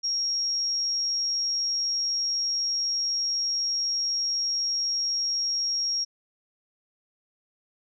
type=tone; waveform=sine; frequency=5588 Hz; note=F8; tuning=in tune; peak=-24 dBFS; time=0.03-6.05 s; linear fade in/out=20 ms; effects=none